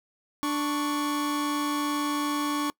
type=tone pair together; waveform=45% pulse; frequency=293.7 / 1112.1 Hz; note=D4 / C#6; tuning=0 / +5 cents; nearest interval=octave + major seventh; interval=2305 cents; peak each=-27 / -30 dBFS; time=0.43-2.7 s; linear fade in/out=0 ms; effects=noise-tail reverb RT60 0.1 s tail -24 dB re dry